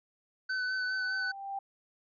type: tone with vibrato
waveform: square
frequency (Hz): 1511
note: F#6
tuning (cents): +36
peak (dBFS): -31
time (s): 0.49-1.32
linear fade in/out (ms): 10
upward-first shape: sine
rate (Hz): 4.9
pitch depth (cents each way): 18
type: tone with exponential growth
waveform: sine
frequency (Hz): 788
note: G5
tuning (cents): +9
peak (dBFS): -32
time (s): 0.62-1.59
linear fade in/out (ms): 5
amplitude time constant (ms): 210
effects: resampled to 11025 Hz